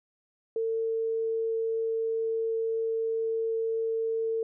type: tone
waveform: sine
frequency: 450.5 Hz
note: A4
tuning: 41 cents sharp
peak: -26 dBFS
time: 0.56-4.43 s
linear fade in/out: 2 ms
effects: none